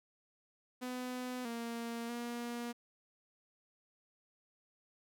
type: tone with pitch steps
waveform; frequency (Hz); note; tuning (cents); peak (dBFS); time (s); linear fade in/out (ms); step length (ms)
sawtooth; 251 / 232.9 / 238.3; B3 / A#3 / A#3; +28 / -1 / +38; -35; 0.81-2.73; 20; 640
effects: none